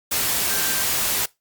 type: tone in noise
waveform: sine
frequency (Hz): 1569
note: G6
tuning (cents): +1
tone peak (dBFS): -31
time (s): 0.49-0.84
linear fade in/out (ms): 10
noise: white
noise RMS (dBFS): -22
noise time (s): 0.11-1.26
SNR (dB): -12
effects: noise-tail reverb RT60 0.2 s tail -21 dB re dry + Opus 48 kbps